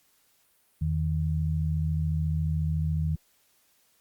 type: tone pair together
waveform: sine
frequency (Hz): 82.41 / 156.47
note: E2 / D#3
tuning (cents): 0 / +10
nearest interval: major seventh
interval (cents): 1110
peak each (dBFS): -27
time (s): 0.81-3.16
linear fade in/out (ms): 10
effects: white hiss -66 dBFS RMS until 4 s + Opus 48 kbps